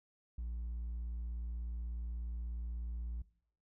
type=tone with hard clipping; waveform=triangle; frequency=58.27 Hz; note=A#1; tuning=in tune; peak=-37 dBFS; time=0.38-3.22 s; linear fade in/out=5 ms; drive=1 dB; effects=noise-tail reverb RT60 0.6 s tail -20 dB re dry